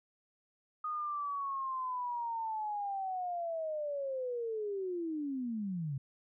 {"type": "linear sweep", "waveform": "sine", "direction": "down", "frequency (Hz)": [1242, 130], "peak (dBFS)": -34, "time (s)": [0.84, 5.98], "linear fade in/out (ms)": 5, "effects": []}